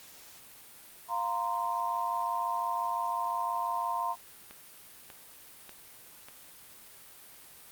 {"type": "chord", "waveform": "sine", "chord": "F suspended fourth", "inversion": "none", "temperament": "equal with one note detuned", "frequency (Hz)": [698.5, 932.3, 1038.1], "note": ["F5", "Bb5", "C6"], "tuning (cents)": [0, 0, -14], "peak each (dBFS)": [-36, -32, -33], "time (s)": [1.08, 4.16], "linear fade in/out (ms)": 50}
{"type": "click train", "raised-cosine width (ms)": 0.3, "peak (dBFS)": -31, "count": 4, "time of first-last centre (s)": [4.51, 6.285], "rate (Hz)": 1.69}
{"effects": ["white hiss -52 dBFS RMS until 7.71 s", "Opus 48 kbps"]}